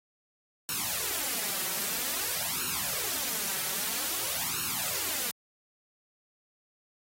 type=noise with flanger; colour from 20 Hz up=white; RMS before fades=-32 dBFS; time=0.69-5.31 s; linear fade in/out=0 ms; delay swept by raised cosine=0.73 to 5.33 ms; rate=0.51 Hz; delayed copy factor=+0.9; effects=high-pass 80 Hz 12 dB/octave + AAC 48 kbps